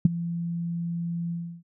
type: tone with ADSR envelope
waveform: sine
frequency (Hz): 170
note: F3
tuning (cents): -46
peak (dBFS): -9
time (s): 0.05-1.63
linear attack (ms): 4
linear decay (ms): 17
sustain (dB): -18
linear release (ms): 320
effects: none